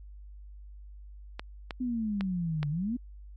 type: clicks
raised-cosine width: 0.3 ms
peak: -19 dBFS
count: 4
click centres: 1.395 / 1.708 / 2.209 / 2.63 s
type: exponential two-way sweep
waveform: sine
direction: down then up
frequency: 256.2 to 143.8 to 256.2 Hz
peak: -28 dBFS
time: 1.8-2.97 s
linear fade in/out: 10 ms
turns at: 2.69 s
effects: added 50 Hz sine -44 dBFS peak until 3.36 s + MP3 48 kbps